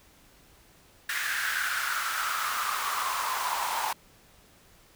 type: noise with high-pass filter sweep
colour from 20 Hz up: pink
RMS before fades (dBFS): -30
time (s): 1.09-3.93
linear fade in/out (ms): 5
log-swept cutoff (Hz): 1700 to 880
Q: 5.5
effects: pink hiss -58 dBFS RMS until 4.95 s